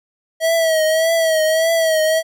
square tone with vibrato, 644 Hz, E5, 41 cents flat, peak -14 dBFS, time 0.4-2.23 s, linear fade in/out 50 ms, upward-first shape triangle, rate 1.7 Hz, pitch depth 60 cents each way, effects none

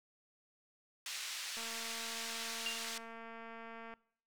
pink band-pass noise, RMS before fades -43 dBFS, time 1.06-2.98 s, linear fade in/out 2 ms, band 2300 to 7500 Hz, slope 12 dB/octave
click train, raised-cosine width 0.5 ms, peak -35 dBFS, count 541, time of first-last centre 1.57-3.938 s, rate 228 Hz
sine tone with exponential decay, 2794 Hz, F7, in tune, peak -33 dBFS, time 2.66-2.89 s, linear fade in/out 2 ms, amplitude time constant 50 ms
effects noise-tail reverb RT60 0.6 s tail -22 dB re dry

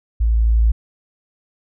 sine tone with level ramp, 56 Hz, A1, 31 cents sharp, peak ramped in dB -13 to -10 dBFS, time 0.2-0.72 s, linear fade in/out 10 ms, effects none

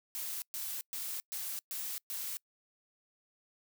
blue noise bursts, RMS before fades -39 dBFS, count 6, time 0.15-2.37 s, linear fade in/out 0 ms, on 270 ms, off 120 ms, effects noise-tail reverb RT60 0.1 s tail -26 dB re dry

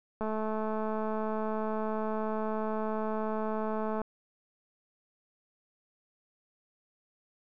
click train, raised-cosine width 1 ms, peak -21 dBFS, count 827, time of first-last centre 0.21-4.016 s, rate 217 Hz, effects none

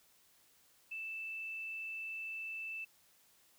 sine tone with frequency modulation, 2645 Hz, E7, 5 cents sharp, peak -40 dBFS, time 0.91-2.85 s, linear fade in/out 10 ms, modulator 47 Hz, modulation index 0.25, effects white hiss -68 dBFS RMS until 3.58 s

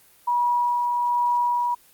sine tone with tremolo, 966 Hz, B5, 39 cents flat, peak -18 dBFS, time 0.27-1.75 s, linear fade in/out 10 ms, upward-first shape sine, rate 1.2 Hz, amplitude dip 25%, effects white hiss -55 dBFS RMS until 1.93 s + Opus 32 kbps

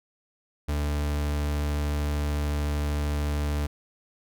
40% pulse tone, 73.42 Hz, D2, in tune, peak -24 dBFS, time 0.68-3.67 s, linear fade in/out 10 ms, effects none

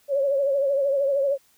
sine tone with vibrato, 554.4 Hz, C#5, in tune, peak -19 dBFS, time 0.08-1.38 s, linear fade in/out 50 ms, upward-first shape triangle, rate 13 Hz, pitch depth 75 cents each way, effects white hiss -61 dBFS RMS until 1.57 s

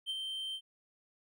triangle tone with ADSR envelope, 3125 Hz, G7, 6 cents flat, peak -31 dBFS, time 0.06-0.61 s, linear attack 38 ms, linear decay 37 ms, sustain -4 dB, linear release 65 ms, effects none

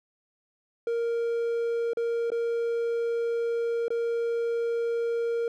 triangle tone with dropouts, 466.2 Hz, A#4, in tune, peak -23 dBFS, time 0.87-5.48 s, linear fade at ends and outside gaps 2 ms, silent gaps 1.934-1.971 / 2.303-2.318 / 3.882-3.904 s, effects none

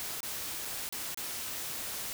white noise with dropouts, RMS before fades -38 dBFS, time 0-2.13 s, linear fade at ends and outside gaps 0 ms, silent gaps 0.205-0.231 / 0.65-0.654 / 0.89-0.925 / 1.145-1.174 s, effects none

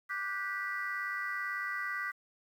sine chord, G major seventh, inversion second, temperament just, 1176 / 1470 / 1568 / 1960 Hz, D6 / F#6 / G6 / B6, +2 / -12 / 0 / -14 cents, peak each -39 / -40 / -40 / -36 dBFS, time 0.09-2.12 s, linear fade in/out 20 ms, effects tanh soft clip ceiling -26 dBFS + 10-bit

